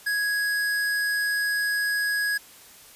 sine tone with hard clipping, 1663 Hz, G#6, 2 cents sharp, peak -24 dBFS, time 0.06-2.38 s, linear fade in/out 10 ms, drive 18 dB, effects white hiss -49 dBFS RMS until 2.95 s + resampled to 32000 Hz

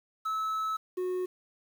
triangle tone pair in turn, 1300 / 365.6 Hz, E6 / F#4, -24 / -21 cents, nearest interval octave + minor seventh, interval 2197 cents, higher first, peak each -27 dBFS, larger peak neither, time 0.25-0.77 / 0.97-1.26 s, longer first, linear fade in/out 10 ms, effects 9-bit

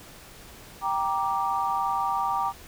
sine chord, G minor, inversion none, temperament just, 784 / 940.8 / 1176 Hz, G5 / Bb5 / D6, 0 / +16 / +2 cents, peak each -28 dBFS, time 0.81-2.53 s, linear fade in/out 50 ms, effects pink hiss -47 dBFS RMS until 2.67 s

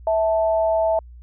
sine tone pair together, 652.4 / 880 Hz, E5 / A5, -18 / 0 cents, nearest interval perfect fourth, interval 518 cents, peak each -17 / -24 dBFS, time 0.07-0.99 s, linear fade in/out 2 ms, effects added 60 Hz sine -39 dBFS peak until 1.22 s

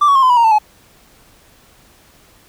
triangle tone with pitch steps, 1174.7 / 1121.7 / 1071 / 1022.6 / 976.5 / 932.4 / 890.3 / 850.1 Hz, D6 / C#6 / C6 / C6 / B5 / A#5 / A5 / G#5, 0 / +20 / +40 / -40 / -20 / 0 / +20 / +40 cents, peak -5 dBFS, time 0.01-0.586 s, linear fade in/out 10 ms, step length 72 ms, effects tanh soft clip ceiling -2 dBFS + pink hiss -49 dBFS RMS until 2.48 s

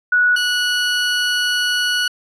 sine / 20% pulse tone pair in turn, 1468 / 1468 Hz, F#6 / F#6, -14 / -14 cents, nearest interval unison, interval 0 cents, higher neither, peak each -11 dBFS, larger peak neither, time 0.12-0.36 / 0.36-2.08 s, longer second, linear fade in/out 5 ms, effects low-pass 9000 Hz 12 dB/octave

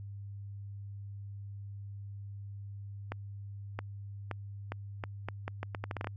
accelerating click train, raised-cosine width 0.5 ms, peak -21 dBFS, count 15, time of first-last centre 3.12-6.071 s, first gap 670 ms, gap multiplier 0.78, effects added 100 Hz sine -41 dBFS peak until 6.16 s

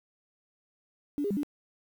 sine tone with pitch steps, 289.7 / 406.8 / 199.7 / 291.5 Hz, D4 / G#4 / G3 / D4, -24 / -36 / +32 / -13 cents, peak -27 dBFS, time 1.18-1.432 s, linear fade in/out 0 ms, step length 63 ms, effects 9-bit

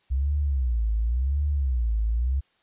sine tone with vibrato, 62.9 Hz, B1, 32 cents sharp, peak -21 dBFS, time 0.1-2.41 s, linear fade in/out 20 ms, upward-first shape sine, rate 0.92 Hz, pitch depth 260 cents each way, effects white hiss -66 dBFS RMS until 2.62 s + resampled to 8000 Hz

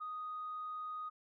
sine tone, 1244.5 Hz, D#6, in tune, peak -39 dBFS, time 0-1.1 s, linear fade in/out 20 ms, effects tanh soft clip ceiling -35 dBFS

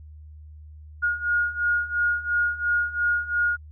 sine beating tone pair, 1431 / 1433.9 Hz, F6 / F6, +42 / +45 cents, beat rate 2.9 Hz, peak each -26 / -23 dBFS, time 1.02-3.57 s, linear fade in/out 20 ms, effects added 76 Hz sine -41 dBFS peak until 3.71 s

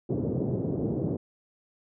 pink band-pass noise, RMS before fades -29 dBFS, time 0.09-1.17 s, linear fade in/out 10 ms, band 110 to 470 Hz, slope 24 dB/octave, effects none

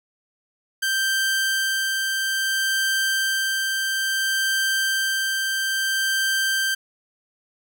sawtooth tone with tremolo, 1568 Hz, G6, in tune, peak -16 dBFS, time 0.82-6.75 s, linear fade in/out 10 ms, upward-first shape sine, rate 0.59 Hz, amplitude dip 25%, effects none

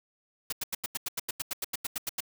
white noise bursts, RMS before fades -32 dBFS, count 16, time 0.5-2.205 s, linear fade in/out 5 ms, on 25 ms, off 87 ms, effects none

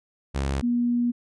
sawtooth / sine tone pair in turn, 68.4 / 240.5 Hz, C#2 / B3, -23 / -46 cents, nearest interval octave + minor seventh, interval 2177 cents, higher second, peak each -20 dBFS, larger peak neither, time 0.34-0.62 / 0.62-1.12 s, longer second, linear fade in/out 20 ms, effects resampled to 22050 Hz

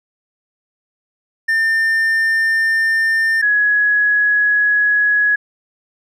triangle / sine tone pair in turn, 1800 / 1677.5 Hz, A6 / G#6, +39 / +17 cents, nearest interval minor second, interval 122 cents, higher first, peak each -11 dBFS, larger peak neither, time 1.48-3.42 / 3.42-5.36 s, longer neither, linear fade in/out 10 ms, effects none

